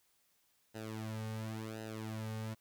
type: tone with flanger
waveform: sawtooth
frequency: 110 Hz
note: A2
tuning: in tune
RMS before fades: -42 dBFS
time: 0.74-2.55 s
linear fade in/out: 20 ms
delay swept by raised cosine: 0.88 to 2.98 ms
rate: 0.93 Hz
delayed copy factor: -1
effects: white hiss -74 dBFS RMS until 2.6 s